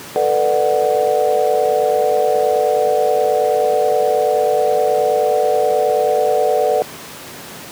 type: chord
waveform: sine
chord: B minor seventh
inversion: third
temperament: just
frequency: 444.5 / 493.9 / 592.7 / 740.8 Hz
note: A4 / B4 / D5 / F#5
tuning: +18 / 0 / +16 / +2 cents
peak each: -18 dBFS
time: 0.16-6.82 s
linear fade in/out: 0 ms
effects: pink hiss -33 dBFS RMS until 7.71 s + high-pass 150 Hz 12 dB/octave